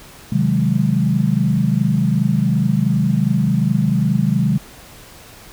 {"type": "chord", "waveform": "sine", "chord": "Ab dominant seventh", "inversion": "first", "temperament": "equal", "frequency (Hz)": [130.81, 155.56, 185, 207.7], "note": ["C3", "Eb3", "Gb3", "Ab3"], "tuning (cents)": [0, 0, 0, 0], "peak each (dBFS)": -19, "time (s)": [0.32, 4.58], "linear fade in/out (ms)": 5, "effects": ["pink hiss -41 dBFS RMS until 5.52 s"]}